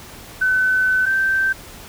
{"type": "tone pair in turn", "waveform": "sine", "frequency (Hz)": [1515, 1558.5], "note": ["F#6", "G6"], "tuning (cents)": [40, -11], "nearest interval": "unison", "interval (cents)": 49, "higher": "second", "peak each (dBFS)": [-14, -15], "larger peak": "first", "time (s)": [[0.41, 1.06], [1.06, 1.53]], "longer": "first", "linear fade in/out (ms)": 10, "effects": ["pink hiss -39 dBFS RMS until 1.88 s"]}